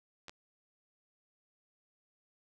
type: clicks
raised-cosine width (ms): 0.2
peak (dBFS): -29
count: 2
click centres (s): 0.283 / 0.295
effects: none